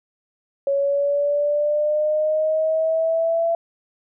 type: exponential sweep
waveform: sine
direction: up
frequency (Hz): 554.4 to 673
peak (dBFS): -17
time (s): 0.67-3.55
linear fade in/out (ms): 2
effects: none